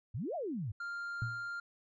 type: exponential two-way sweep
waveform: sine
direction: up then down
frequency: 92.6 to 740 to 92.6 Hz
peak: -35 dBFS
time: 0.14-0.72 s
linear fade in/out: 10 ms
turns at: 0.35 s
type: tone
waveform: triangle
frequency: 1397 Hz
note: F6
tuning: in tune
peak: -36 dBFS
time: 0.8-1.6 s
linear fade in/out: 5 ms
type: tone with exponential decay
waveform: sine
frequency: 116.54 Hz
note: A#2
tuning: in tune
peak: -30 dBFS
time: 1.22-1.49 s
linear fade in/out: 0 ms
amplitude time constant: 58 ms
effects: resampled to 16000 Hz